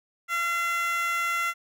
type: tone with high-pass filter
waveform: 15% pulse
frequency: 683 Hz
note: F5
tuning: 39 cents flat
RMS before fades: -27 dBFS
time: 0.28-1.54 s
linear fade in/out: 50 ms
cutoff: 1600 Hz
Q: 6.2
effects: none